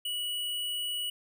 sine tone with hard clipping, 2933 Hz, F#7, 16 cents flat, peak -32 dBFS, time 0.05-1.1 s, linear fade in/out 5 ms, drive 17 dB, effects none

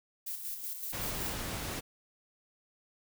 violet noise with tremolo, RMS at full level -38 dBFS, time 0.26-1.34 s, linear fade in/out 10 ms, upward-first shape square, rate 5.3 Hz, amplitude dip 45%
pink noise, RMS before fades -38 dBFS, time 0.92-1.81 s, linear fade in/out 20 ms
effects none

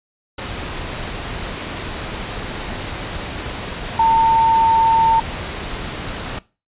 sine tone in noise, 904 Hz, A5, 47 cents sharp, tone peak -10 dBFS, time 3.99-5.2 s, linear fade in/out 5 ms, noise pink, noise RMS -27 dBFS, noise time 0.38-6.39 s, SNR +14 dB, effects noise-tail reverb RT60 0.3 s tail -20 dB re dry + resampled to 8000 Hz

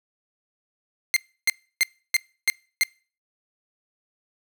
sawtooth tone bursts, 2097 Hz, C7, 3 cents sharp, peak -13 dBFS, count 6, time 1.14-2.834 s, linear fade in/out 0 ms, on 24 ms, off 310 ms, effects noise-tail reverb RT60 0.4 s tail -26 dB re dry

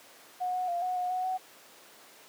sine tone with pitch steps, 728 / 733 / 696 / 733 / 723 / 737 / 747 Hz, F#5 / F#5 / F5 / F#5 / F#5 / F#5 / F#5, -28 / -16 / -6 / -16 / -40 / -7 / +16 cents, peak -28 dBFS, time 0.4-1.38 s, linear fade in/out 20 ms, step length 140 ms, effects pink hiss -53 dBFS RMS until 2.28 s + high-pass 400 Hz 12 dB/octave

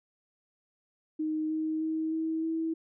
sine tone with pitch steps, 311.1 / 314.4 / 317.6 / 321 / 324.3 Hz, D#4 / D#4 / D#4 / E4 / E4, 0 / +18 / +36 / -46 / -28 cents, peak -28 dBFS, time 1.19-2.74 s, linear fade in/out 10 ms, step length 310 ms, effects none

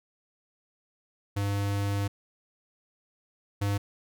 square tone pair in turn, 100.5 / 100.87 Hz, G2 / G2, +44 / +50 cents, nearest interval unison, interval 6 cents, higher second, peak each -27 / -26 dBFS, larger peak second, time 1.36-2.08 / 3.61-3.78 s, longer first, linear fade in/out 10 ms, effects none

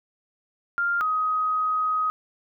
sine tone pair in turn, 1396.9 / 1257.9 Hz, F6 / D#6, 0 / +19 cents, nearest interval major second, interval 181 cents, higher first, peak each -21 dBFS, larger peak neither, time 0.78-1.01 / 1.01-2.1 s, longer second, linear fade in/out 0 ms, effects none

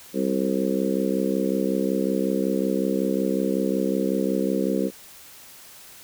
harmonic tone with a mistuned harmonic, 65.41 Hz, C2, in tune, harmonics 3 / 4 / 5 / 6 / 7 / 8, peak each -26 / -27 / -28 / -29 / -29 / -30 dBFS, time 0.13-4.91 s, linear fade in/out 50 ms, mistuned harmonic 8, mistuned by +24 cents, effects white hiss -46 dBFS RMS until 6.03 s

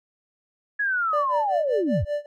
sine linear sweep, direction down, 1699 to 59.9 Hz, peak -21 dBFS, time 0.79-2.05 s, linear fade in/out 10 ms
triangle tone with tremolo, 587.3 Hz, D5, in tune, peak -20 dBFS, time 1.13-2.26 s, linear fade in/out 2 ms, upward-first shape sine, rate 5.2 Hz, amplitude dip 95%
effects none

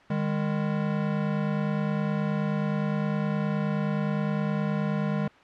square tone pair together, 153.8 / 203.4 Hz, D#3 / G#3, -20 / -36 cents, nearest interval perfect fourth, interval 484 cents, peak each -29 / -28 dBFS, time 0.1-5.28 s, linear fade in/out 5 ms, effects white hiss -53 dBFS RMS until 5.43 s + low-pass 2000 Hz 12 dB/octave

